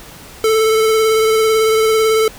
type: tone with vibrato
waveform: square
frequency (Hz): 440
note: A4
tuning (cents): 0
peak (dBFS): -11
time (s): 0.44-2.28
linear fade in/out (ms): 2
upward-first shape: sine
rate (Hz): 18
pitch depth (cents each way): 19
effects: pink hiss -37 dBFS RMS until 2.38 s